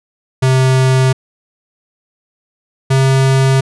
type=tone pair in turn; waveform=square; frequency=130.81 / 133.64 Hz; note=C3 / C3; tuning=0 / +37 cents; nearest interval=unison; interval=37 cents; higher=second; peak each=-9 dBFS; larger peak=neither; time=0.42-1.13 / 2.9-3.61 s; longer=neither; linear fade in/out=10 ms; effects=resampled to 24000 Hz